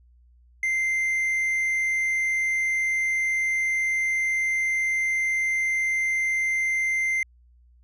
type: tone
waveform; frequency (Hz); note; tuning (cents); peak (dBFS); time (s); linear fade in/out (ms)
triangle; 2086; C7; -6; -20; 0.63-7.23; 2
effects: added 60 Hz sine -53 dBFS peak until 7.83 s + resampled to 32000 Hz